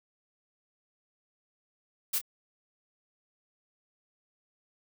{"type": "noise with echo", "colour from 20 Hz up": "blue", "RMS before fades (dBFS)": -29, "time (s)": [2.13, 2.19], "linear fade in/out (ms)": 10, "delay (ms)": 25, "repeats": 1, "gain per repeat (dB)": -10, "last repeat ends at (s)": 2.215, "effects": []}